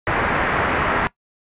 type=low-pass noise; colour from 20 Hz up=white; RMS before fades=-20 dBFS; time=0.07-1.07 s; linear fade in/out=0 ms; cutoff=1900 Hz; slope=24 dB/octave; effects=noise-tail reverb RT60 0.1 s tail -20 dB re dry + resampled to 8000 Hz